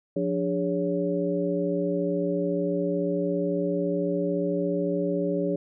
sine tone cluster, 177 / 294.8 / 408.8 / 560 Hz, F3 / D4 / G#4 / C#5, +23 / +7 / -27 / +18 cents, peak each -29 dBFS, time 0.16-5.56 s, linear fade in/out 5 ms, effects none

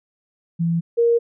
sine tone pair in turn, 167.7 / 468.2 Hz, E3 / A#4, +30 / +8 cents, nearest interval octave + tritone, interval 1778 cents, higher second, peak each -17 / -13 dBFS, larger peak second, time 0.59-0.81 / 0.97-1.19 s, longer neither, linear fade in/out 20 ms, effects none

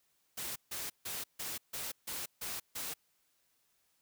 white noise bursts, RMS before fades -40 dBFS, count 8, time 0.37-2.94 s, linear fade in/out 10 ms, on 190 ms, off 150 ms, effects white hiss -75 dBFS RMS until 4.01 s

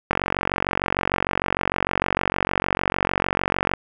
click train, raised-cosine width 0.5 ms, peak -4 dBFS, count 170, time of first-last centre 0.11-3.737 s, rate 46.6 Hz, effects none

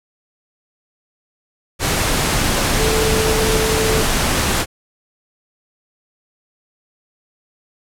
sine tone in noise, 440 Hz, A4, in tune, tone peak -18 dBFS, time 2.76-4.04 s, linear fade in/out 50 ms, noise pink, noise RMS -17 dBFS, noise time 1.79-4.66 s, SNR -4 dB, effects low-pass 12000 Hz 12 dB/octave

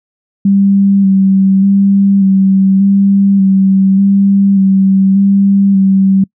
sine tone with vibrato, 195.2 Hz, G3, 7 cents flat, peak -5 dBFS, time 0.45-6.24 s, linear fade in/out 5 ms, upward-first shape square, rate 0.85 Hz, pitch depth 21 cents each way, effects noise-tail reverb RT60 0.1 s tail -26 dB re dry

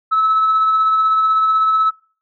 sine tone with tremolo, 1300 Hz, E6, 24 cents flat, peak -9 dBFS, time 0.11-1.91 s, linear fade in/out 20 ms, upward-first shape triangle, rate 16 Hz, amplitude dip 35%, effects noise-tail reverb RT60 0.5 s tail -24 dB re dry + tanh soft clip ceiling -8 dBFS

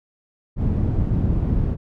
white low-pass noise, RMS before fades -20 dBFS, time 0.56-1.77 s, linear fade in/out 50 ms, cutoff 130 Hz, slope 12 dB/octave, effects none

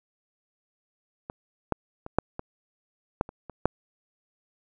clicks, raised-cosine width 1 ms, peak -21 / -10 / -23 / -6 / -19 / -9 / -26 / -25 / -6 dBFS, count 9, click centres 1.299 / 1.723 / 2.064 / 2.186 / 2.394 / 3.211 / 3.291 / 3.497 / 3.656 s, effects none

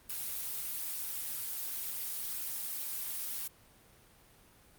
blue noise, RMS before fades -38 dBFS, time 0.09-3.48 s, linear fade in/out 10 ms, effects pink hiss -61 dBFS RMS until 4.78 s + Opus 32 kbps

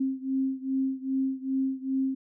sine beating tone pair, 265.1 / 267.6 Hz, C4 / C4, +23 / +39 cents, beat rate 2.5 Hz, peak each -28 / -30 dBFS, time 0-2.15 s, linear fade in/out 10 ms, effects none

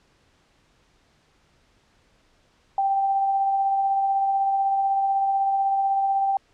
sine tone with tremolo, 784 Hz, G5, in tune, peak -18 dBFS, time 2.78-6.37 s, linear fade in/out 2 ms, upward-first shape sine, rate 16 Hz, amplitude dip 25%, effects pink hiss -62 dBFS RMS until 6.53 s + low-pass 6000 Hz 12 dB/octave

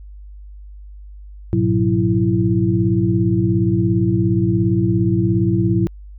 sine tone cluster, 104.1 / 121.3 / 182.5 / 332.2 Hz, G#2 / B2 / F#3 / E4, +5 / -31 / -24 / +13 cents, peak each -19 dBFS, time 1.53-5.87 s, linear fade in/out 0 ms, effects added 50 Hz sine -34 dBFS peak until 6.18 s

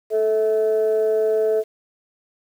sine tone pair together, 437.1 / 649.1 Hz, A4 / E5, -11 / -27 cents, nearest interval perfect fifth, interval 684 cents, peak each -16 / -22 dBFS, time 0.1-1.64 s, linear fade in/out 50 ms, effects tanh soft clip ceiling -11 dBFS + 8-bit

